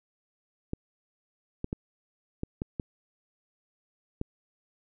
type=clicks; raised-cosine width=3 ms; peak=-18 dBFS; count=7; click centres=0.734 / 1.644 / 1.729 / 2.434 / 2.619 / 2.798 / 4.214 s; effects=none